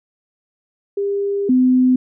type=tone pair in turn; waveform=sine; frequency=400.8 / 254.5 Hz; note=G4 / C4; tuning=+38 / -48 cents; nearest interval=minor sixth; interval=786 cents; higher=first; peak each=-17 / -10 dBFS; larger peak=second; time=0.97-1.49 / 1.49-1.96 s; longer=first; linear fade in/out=5 ms; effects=none